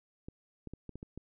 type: clicks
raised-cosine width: 3 ms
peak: -30 dBFS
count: 7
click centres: 0.285 / 0.673 / 0.736 / 0.893 / 0.956 / 1.029 / 1.176 s
effects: none